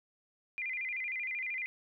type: tone with vibrato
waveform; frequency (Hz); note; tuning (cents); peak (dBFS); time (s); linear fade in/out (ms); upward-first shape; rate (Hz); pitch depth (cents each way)
sine; 2217; C#7; 0; -34; 0.58-1.66; 0; square; 13; 140
effects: none